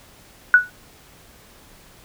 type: tone with exponential decay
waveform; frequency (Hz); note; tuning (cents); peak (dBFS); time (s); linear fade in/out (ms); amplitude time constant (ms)
sine; 1473; F#6; -8; -4; 0.54-0.7; 1; 33
effects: pink hiss -49 dBFS RMS until 2.04 s